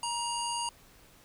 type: harmonic tone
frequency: 945 Hz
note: A#5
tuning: 23 cents sharp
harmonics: 1 / 3 / 5 / 7 / 9 / 10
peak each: -33 / -38 / -40 / -41 / -43 / -43 dBFS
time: 0.03-0.69 s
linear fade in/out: 2 ms
effects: pink hiss -58 dBFS RMS until 1.24 s